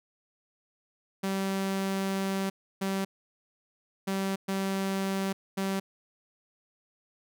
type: tone bursts at uneven times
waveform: sawtooth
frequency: 193.6 Hz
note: G3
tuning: 21 cents flat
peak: -24 dBFS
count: 5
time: 1.23-2.5 / 2.81-3.05 / 4.07-4.36 / 4.48-5.33 / 5.57-5.8 s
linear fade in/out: 10 ms
effects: none